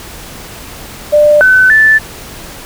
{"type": "tone with pitch steps", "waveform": "sine", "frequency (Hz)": [595, 1514, 1756], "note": ["D5", "F#6", "A6"], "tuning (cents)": [22, 39, -4], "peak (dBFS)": -3, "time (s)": [1.12, 1.99], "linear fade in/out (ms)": 20, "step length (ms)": 290, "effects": ["pink hiss -29 dBFS RMS until 2.65 s"]}